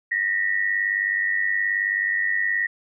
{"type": "tone pair together", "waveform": "sine", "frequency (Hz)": [1842, 1940.9], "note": ["A#6", "B6"], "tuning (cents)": [-21, -31], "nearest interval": "minor second", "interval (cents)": 90, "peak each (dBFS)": -23, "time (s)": [0.11, 2.67], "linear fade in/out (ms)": 10, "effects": []}